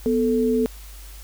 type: tone pair together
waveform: sine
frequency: 246.9 / 440.4 Hz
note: B3 / A4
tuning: 0 / +2 cents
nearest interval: minor seventh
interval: 1002 cents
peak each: -20 dBFS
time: 0.06-0.66 s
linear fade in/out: 0 ms
effects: added 50 Hz sine -38 dBFS peak until 1.23 s + white hiss -46 dBFS RMS until 1.23 s